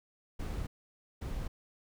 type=noise bursts at uneven times; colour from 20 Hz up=brown; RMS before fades=-37 dBFS; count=2; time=0.39-0.67 / 1.21-1.48 s; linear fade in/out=10 ms; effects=none